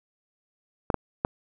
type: clicks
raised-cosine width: 1 ms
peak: -9 dBFS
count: 3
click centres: 0.902 / 0.943 / 1.249 s
effects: none